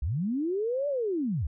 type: linear two-way sweep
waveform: sine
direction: up then down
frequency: 55.9 to 589 to 55.9 Hz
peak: -26 dBFS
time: 0.02-1.47 s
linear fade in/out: 5 ms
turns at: 0.88 s
effects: none